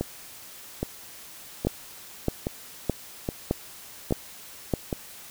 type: two click trains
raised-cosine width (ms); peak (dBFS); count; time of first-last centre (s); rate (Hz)
2; -9 / -13; 6 / 7; 1.67-4.737 / 0.01-4.928; 1.63 / 1.22
effects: white hiss -45 dBFS RMS until 5.3 s